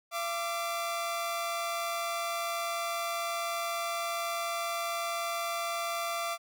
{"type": "tone pair together", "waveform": "sawtooth", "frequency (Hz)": [680, 1174.7], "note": ["F5", "D6"], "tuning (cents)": [-46, 0], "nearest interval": "major sixth", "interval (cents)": 946, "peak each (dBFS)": [-30, -31], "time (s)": [0.11, 6.38], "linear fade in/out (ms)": 50, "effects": []}